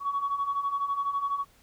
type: beating tone pair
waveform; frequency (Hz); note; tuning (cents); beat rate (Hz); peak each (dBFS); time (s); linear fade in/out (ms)
sine; 1114 / 1126; C#6 / C#6; +8 / +27; 12; -32 / -27; 0-1.45; 50
effects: tanh soft clip ceiling -20 dBFS + pink hiss -61 dBFS RMS until 1.62 s